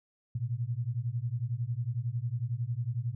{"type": "beating tone pair", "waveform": "sine", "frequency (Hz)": [113.9, 124.9], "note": ["A#2", "B2"], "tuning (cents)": [-40, 20], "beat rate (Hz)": 11, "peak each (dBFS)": [-33, -33], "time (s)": [0.35, 3.15], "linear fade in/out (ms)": 5, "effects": []}